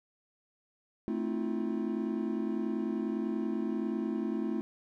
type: chord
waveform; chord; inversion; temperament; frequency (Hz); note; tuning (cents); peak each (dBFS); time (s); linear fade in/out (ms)
triangle; F dominant seventh; first; equal with one note detuned; 220 / 261.6 / 319 / 349.2; A3 / C4 / Eb4 / F4; 0 / 0 / +43 / 0; -32 / -35 / -35 / -35; 1.08-4.61; 0
effects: none